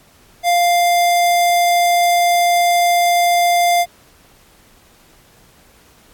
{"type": "tone", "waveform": "square", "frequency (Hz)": 698.5, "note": "F5", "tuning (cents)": 0, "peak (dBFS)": -12, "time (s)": [0.43, 3.86], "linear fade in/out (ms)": 50, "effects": ["pink hiss -50 dBFS RMS until 6.13 s", "AAC 64 kbps"]}